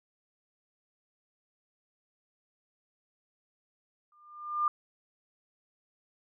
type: tone with exponential growth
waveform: sine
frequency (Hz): 1200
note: D6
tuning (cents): +37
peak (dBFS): -22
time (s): 4.12-4.68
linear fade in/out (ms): 2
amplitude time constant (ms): 120
effects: none